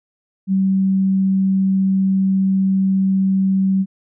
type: tone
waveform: sine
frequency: 191.8 Hz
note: G3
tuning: 37 cents flat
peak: -13 dBFS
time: 0.47-3.86 s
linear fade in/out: 50 ms
effects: none